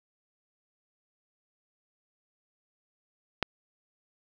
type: click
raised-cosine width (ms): 0.3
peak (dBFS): -9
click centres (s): 3.427
effects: none